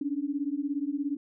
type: beating tone pair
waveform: sine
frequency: 277.2 / 294.2 Hz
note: C#4 / D4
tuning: 0 / +3 cents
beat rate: 17 Hz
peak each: -31 / -31 dBFS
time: 0.01-1.17 s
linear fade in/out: 5 ms
effects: none